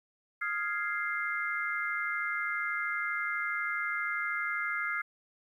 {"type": "chord", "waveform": "sine", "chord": "F minor seventh", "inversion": "third", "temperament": "equal", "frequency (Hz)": [1244.5, 1396.9, 1661.2, 2093], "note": ["Eb6", "F6", "Ab6", "C7"], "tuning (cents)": [0, 0, 0, 0], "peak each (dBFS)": [-39, -35, -37, -34], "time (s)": [0.41, 5.02], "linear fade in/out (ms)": 10, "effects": ["11-bit"]}